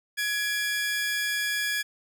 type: tone pair together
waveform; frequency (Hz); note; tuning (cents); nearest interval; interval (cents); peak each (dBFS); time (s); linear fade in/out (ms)
sawtooth; 1679.4 / 2375; G#6 / D7; +19 / +19; tritone; 600; -23 / -30; 0.17-1.83; 20
effects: none